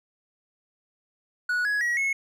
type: tone with pitch steps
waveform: triangle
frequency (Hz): 1466 / 1674.3 / 1912.2 / 2184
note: F#6 / G#6 / A#6 / C#7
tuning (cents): -16 / +14 / +44 / -26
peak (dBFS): -21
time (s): 1.49-2.13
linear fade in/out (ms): 5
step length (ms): 160
effects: none